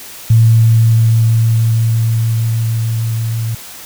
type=tone with level ramp; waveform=sine; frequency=113.3 Hz; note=A#2; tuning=49 cents flat; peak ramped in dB=-4 to -15 dBFS; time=0.3-3.55 s; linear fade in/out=5 ms; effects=white hiss -32 dBFS RMS until 3.85 s